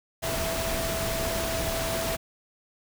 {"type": "tone in noise", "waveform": "sine", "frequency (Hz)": 659.3, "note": "E5", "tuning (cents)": 0, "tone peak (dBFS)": -31, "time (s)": [0.22, 2.17], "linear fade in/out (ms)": 20, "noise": "pink", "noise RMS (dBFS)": -30, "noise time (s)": [0.22, 2.17], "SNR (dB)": -4, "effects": []}